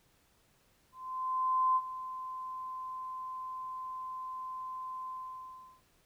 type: tone with ADSR envelope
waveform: sine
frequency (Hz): 1033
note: C6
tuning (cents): -22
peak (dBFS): -24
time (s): 0.92-5.82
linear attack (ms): 840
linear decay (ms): 48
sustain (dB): -14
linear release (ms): 730
effects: pink hiss -69 dBFS RMS until 6.05 s